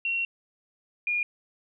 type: tone pair in turn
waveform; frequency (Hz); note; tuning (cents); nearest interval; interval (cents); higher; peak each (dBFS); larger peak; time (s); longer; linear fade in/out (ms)
sine; 2735 / 2428; F7 / D#7; -37 / -43; major second; 206; first; -25 / -24; second; 0.05-0.25 / 1.07-1.23; first; 2
effects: none